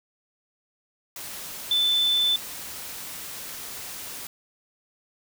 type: tone in noise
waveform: sine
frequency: 3520 Hz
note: A7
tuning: in tune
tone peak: -19 dBFS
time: 1.71-2.36 s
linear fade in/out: 2 ms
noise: white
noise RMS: -37 dBFS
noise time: 1.16-4.27 s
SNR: +15 dB
effects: none